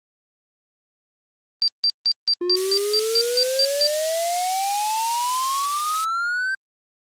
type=tone bursts; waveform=sine; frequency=4699 Hz; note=D8; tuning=in tune; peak=-15 dBFS; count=11; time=1.62-3.869 s; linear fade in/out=0 ms; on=59 ms; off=160 ms
type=exponential sweep; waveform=triangle; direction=up; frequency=349.2 to 1572 Hz; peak=-19 dBFS; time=2.41-6.55 s; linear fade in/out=5 ms
type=high-pass noise; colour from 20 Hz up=pink; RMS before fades=-29 dBFS; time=2.56-6.05 s; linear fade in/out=10 ms; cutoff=4200 Hz; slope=12 dB/octave
effects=low-pass 11000 Hz 12 dB/octave + Opus 24 kbps